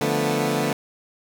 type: chord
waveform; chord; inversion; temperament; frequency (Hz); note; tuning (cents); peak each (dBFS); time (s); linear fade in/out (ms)
15% pulse; B half-diminished seventh; first; equal; 146.83 / 174.61 / 220 / 246.9; D3 / F3 / A3 / B3; 0 / 0 / 0 / 0; -19 / -23 / -20 / -20; 0.01-0.73; 2
effects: none